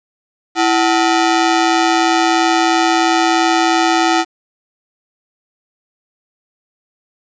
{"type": "ring-modulated tone", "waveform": "sawtooth", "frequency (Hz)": 541, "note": "C#5", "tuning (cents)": -42, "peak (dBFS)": -4, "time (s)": [0.55, 4.25], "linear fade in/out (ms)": 50, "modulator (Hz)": 209, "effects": ["resampled to 16000 Hz", "7-bit"]}